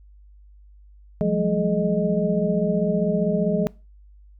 sine tone cluster, 172.3 / 187.7 / 212.5 / 424 / 619 Hz, F3 / F#3 / G#3 / G#4 / D#5, -23 / +25 / +40 / +36 / -9 cents, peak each -25 dBFS, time 1.21-3.67 s, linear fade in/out 0 ms, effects noise-tail reverb RT60 0.3 s tail -23 dB re dry + added 50 Hz sine -46 dBFS peak until 4.39 s

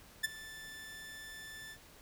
sawtooth tone with ADSR envelope, 1760 Hz, A6, in tune, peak -24 dBFS, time 0.23-1.78 s, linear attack 16 ms, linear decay 18 ms, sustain -19 dB, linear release 69 ms, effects pink hiss -58 dBFS RMS until 2.01 s

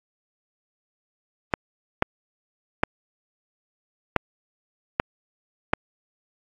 clicks, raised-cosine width 0.5 ms, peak -3 dBFS, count 6, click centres 1.538 / 2.024 / 2.835 / 4.163 / 4.999 / 5.735 s, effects AAC 32 kbps

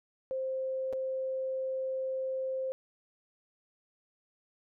sine tone with dropouts, 525 Hz, C5, 6 cents sharp, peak -31 dBFS, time 0.31-2.72 s, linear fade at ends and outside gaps 0 ms, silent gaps 0.927-0.933 s, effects none

